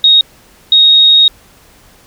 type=tone pair in turn; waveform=sine; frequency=3748 / 3748 Hz; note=A#7 / A#7; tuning=+9 / +9 cents; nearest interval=unison; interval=0 cents; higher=neither; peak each=-3 dBFS; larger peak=neither; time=0.04-0.21 / 0.72-1.28 s; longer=second; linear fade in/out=2 ms; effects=pink hiss -44 dBFS RMS until 2.06 s